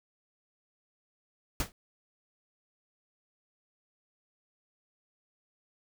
pink noise with exponential decay, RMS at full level -26 dBFS, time 1.6-1.72 s, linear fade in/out 1 ms, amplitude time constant 26 ms, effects none

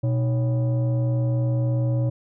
sine tone with frequency modulation, 122.2 Hz, B2, 18 cents flat, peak -18 dBFS, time 0.03-2.1 s, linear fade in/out 10 ms, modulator 432 Hz, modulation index 0.46, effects tanh soft clip ceiling -15 dBFS

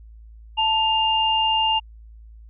sine tone pair together, 883.8 / 2806 Hz, A5 / F7, +7 / +8 cents, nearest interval octave + minor sixth, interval 2001 cents, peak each -20 dBFS, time 0.57-1.8 s, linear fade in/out 20 ms, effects added 55 Hz sine -41 dBFS peak until 2.49 s

